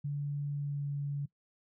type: tone with pitch glide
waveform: sine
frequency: 144 to 142.68 Hz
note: D3 to D3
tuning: -34 to -50 cents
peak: -32 dBFS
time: 0.04-1.26 s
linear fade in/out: 10 ms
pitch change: -16 cents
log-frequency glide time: 0.53-0.87 s
effects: noise-tail reverb RT60 0.1 s tail -20 dB re dry